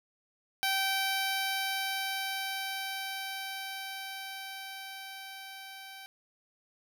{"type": "tone with level ramp", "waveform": "10% pulse", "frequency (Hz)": 775, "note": "G5", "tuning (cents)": -20, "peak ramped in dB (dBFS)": [-19, -37], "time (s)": [0.63, 6.06], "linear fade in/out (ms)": 0, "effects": []}